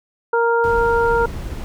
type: harmonic tone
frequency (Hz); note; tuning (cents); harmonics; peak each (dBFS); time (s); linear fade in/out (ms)
466.2; A#4; 0; 1 / 2 / 3; -16 / -19 / -21; 0.33-1.26; 5
type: noise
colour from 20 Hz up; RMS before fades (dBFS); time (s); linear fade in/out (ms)
brown; -27; 0.64-1.64; 0
effects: none